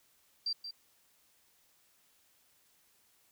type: tone with echo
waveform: sine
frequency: 4704 Hz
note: D8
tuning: 2 cents sharp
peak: -31 dBFS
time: 0.46-0.53 s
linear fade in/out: 5 ms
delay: 180 ms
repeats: 1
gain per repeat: -9 dB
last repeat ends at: 0.71 s
effects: white hiss -69 dBFS RMS until 3.31 s